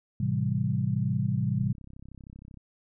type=chord; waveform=sine; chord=A minor seventh; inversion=none; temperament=equal with one note detuned; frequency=108.93 / 130.81 / 164.81 / 196 Hz; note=A2 / C3 / E3 / G3; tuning=-17 / 0 / 0 / 0 cents; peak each=-30 / -28 / -32 / -31 dBFS; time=0.2-1.73 s; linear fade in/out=5 ms
type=click train; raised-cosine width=5 ms; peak=-34 dBFS; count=33; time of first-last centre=1.6-2.573 s; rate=32.9 Hz
effects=none